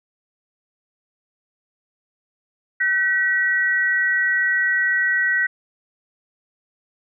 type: tone pair together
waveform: sine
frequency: 1522.2 / 1922 Hz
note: F#6 / B6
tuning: +49 / -48 cents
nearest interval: major third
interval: 403 cents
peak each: -21 / -18 dBFS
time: 2.8-5.47 s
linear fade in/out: 10 ms
effects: none